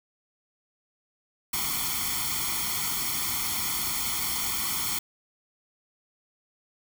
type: noise with comb filter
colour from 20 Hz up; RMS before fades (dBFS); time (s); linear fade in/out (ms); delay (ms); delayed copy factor
white; -29; 1.53-4.99; 5; 0.91; +0.95
effects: none